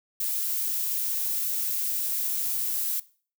violet noise, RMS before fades -28 dBFS, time 0.2-3 s, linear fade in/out 5 ms, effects noise-tail reverb RT60 0.4 s tail -19 dB re dry

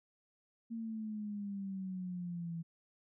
sine exponential sweep, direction down, 230.3 to 164.81 Hz, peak -38 dBFS, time 0.7-2.63 s, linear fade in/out 20 ms, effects none

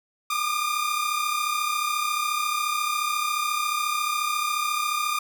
sawtooth tone pair together, 1191 / 1225.2 Hz, D6 / D#6, +24 / -27 cents, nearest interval unison, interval 49 cents, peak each -23 dBFS, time 0.3-5.19 s, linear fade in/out 5 ms, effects none

